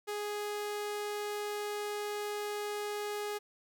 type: tone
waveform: sawtooth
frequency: 415.3 Hz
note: G#4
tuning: in tune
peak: -31 dBFS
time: 0.07-3.39 s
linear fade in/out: 20 ms
effects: none

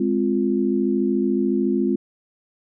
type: chord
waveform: sine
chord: F minor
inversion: first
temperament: equal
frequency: 207.7 / 261.6 / 349.2 Hz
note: Ab3 / C4 / F4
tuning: 0 / 0 / 0 cents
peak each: -22 dBFS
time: 0-1.96 s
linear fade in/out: 5 ms
effects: none

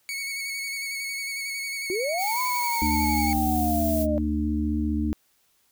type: tone with vibrato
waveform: sawtooth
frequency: 2217 Hz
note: C#7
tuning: in tune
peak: -26 dBFS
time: 0.09-3.33 s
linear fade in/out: 0 ms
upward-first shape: square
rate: 11 Hz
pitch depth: 21 cents each way
type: linear two-way sweep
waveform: sine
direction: up then down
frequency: 346.2 to 1015 to 594 Hz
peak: -25 dBFS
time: 1.9-4.18 s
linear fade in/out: 0 ms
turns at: 2.41 s
type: noise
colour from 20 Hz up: violet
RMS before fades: -33 dBFS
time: 2.17-4.07 s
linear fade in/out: 50 ms
type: harmonic tone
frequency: 75.3 Hz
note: D2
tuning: 44 cents sharp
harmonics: 1 / 3 / 4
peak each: -27 / -27 / -27 dBFS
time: 2.82-5.13 s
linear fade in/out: 0 ms
effects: white hiss -66 dBFS RMS until 5.71 s

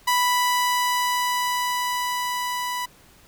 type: tone with level ramp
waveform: sawtooth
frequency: 987.8 Hz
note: B5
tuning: in tune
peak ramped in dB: -14 to -22 dBFS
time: 0.07-2.86 s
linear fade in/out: 10 ms
effects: pink hiss -53 dBFS RMS until 3.27 s

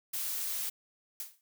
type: noise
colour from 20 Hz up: blue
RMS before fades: -35 dBFS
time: 0.13-0.7 s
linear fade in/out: 10 ms
type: noise with exponential decay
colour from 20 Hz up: blue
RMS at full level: -36 dBFS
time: 1.2-1.41 s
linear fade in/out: 1 ms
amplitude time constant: 44 ms
effects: none

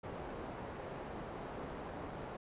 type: low-pass noise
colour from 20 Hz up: white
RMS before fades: -45 dBFS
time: 0.03-2.37 s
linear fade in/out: 10 ms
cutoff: 760 Hz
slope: 12 dB/octave
effects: resampled to 8000 Hz

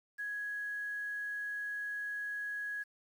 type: tone with quantisation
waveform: sine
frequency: 1668 Hz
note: G#6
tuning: 7 cents sharp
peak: -36 dBFS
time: 0.18-2.84 s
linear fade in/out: 20 ms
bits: 10
effects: none

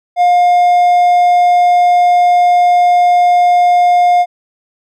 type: tone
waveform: triangle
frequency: 710 Hz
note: F5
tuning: 28 cents sharp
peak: -4 dBFS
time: 0.16-4.26 s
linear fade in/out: 50 ms
effects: none

